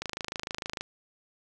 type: click train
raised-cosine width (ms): 0.2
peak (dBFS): -16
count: 22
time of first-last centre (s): 0.02-0.809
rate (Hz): 26.6
effects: none